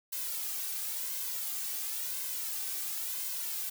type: noise with flanger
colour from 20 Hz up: blue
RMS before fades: -36 dBFS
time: 0.12-3.7 s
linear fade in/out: 10 ms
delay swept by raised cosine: 1.9 to 2.63 ms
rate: 0.96 Hz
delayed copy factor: +0.75
effects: none